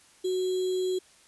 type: tone with sample-and-hold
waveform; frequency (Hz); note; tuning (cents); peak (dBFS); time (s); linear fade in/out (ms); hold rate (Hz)
sine; 370; F#4; 0; -25; 0.24-0.99; 10; 3675
effects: white hiss -58 dBFS RMS until 1.27 s + resampled to 24000 Hz